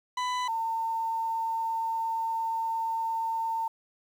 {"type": "tone pair in turn", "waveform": ["40% pulse", "sine"], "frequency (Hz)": [997, 904.3], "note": ["B5", "A5"], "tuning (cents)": [16, 47], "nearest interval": "major second", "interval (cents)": 169, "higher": "first", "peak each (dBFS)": -27, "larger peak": "neither", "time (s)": [[0.17, 0.48], [0.48, 3.68]], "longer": "second", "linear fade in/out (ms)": 5, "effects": ["low-pass 6000 Hz 12 dB/octave", "9-bit"]}